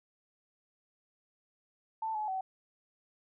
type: tone with pitch steps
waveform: sine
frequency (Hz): 886 / 853 / 759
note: A5 / G#5 / F#5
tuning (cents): +12 / +46 / +44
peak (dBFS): -32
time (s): 2.02-2.41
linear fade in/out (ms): 5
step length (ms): 130
effects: none